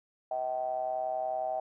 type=ring-modulated tone; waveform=triangle; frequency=65.5 Hz; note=C2; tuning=2 cents sharp; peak=-25 dBFS; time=0.31-1.6 s; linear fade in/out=5 ms; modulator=702 Hz; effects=none